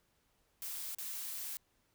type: noise with dropouts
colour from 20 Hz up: blue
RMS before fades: -42 dBFS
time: 0.62-1.57 s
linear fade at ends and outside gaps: 0 ms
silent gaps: 0.948-0.985 s
effects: pink hiss -75 dBFS RMS until 1.94 s